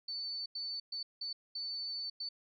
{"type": "tone bursts at uneven times", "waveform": "sine", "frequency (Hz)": 4506, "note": "C#8", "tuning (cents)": 28, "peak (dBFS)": -37, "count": 6, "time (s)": [[0.08, 0.46], [0.55, 0.8], [0.92, 1.03], [1.21, 1.33], [1.55, 2.1], [2.2, 2.29]], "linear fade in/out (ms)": 5, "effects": []}